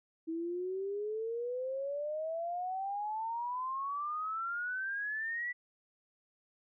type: exponential sweep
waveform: sine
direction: up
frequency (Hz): 321.1 to 1975.5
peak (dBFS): -34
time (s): 0.27-5.53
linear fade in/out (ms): 20
effects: none